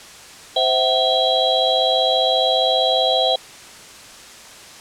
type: tone cluster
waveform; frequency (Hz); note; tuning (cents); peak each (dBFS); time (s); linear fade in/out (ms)
sine; 519 / 654 / 754 / 3270 / 3937; C5 / E5 / F#5 / G#7 / B7; -14 / -14 / +32 / -28 / -6; -21; 0.56-3.36; 5
effects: white hiss -40 dBFS RMS until 4.8 s + low-pass 8000 Hz 12 dB/octave